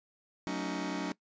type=chord; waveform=sawtooth; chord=D# half-diminished seventh; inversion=first; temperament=just; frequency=186.68 / 224 / 280 / 311.1 Hz; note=F#3 / A3 / C#4 / D#4; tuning=+16 / +31 / +18 / 0 cents; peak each=-34 / -39 / -33 / -35 dBFS; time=0.47-1.12 s; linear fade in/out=0 ms; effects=noise-tail reverb RT60 0.1 s tail -20 dB re dry + resampled to 16000 Hz